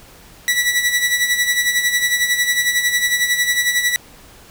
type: tone with tremolo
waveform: sawtooth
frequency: 1952 Hz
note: B6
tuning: 21 cents flat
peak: -9 dBFS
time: 0.48-3.96 s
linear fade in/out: 0 ms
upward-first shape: sine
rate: 11 Hz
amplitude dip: 60%
effects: pink hiss -44 dBFS RMS until 4.5 s